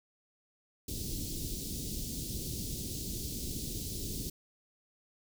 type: band-stop noise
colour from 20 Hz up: pink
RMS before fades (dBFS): -38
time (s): 0.88-4.3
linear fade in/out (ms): 5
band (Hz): 360 to 4100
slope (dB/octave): 24
effects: none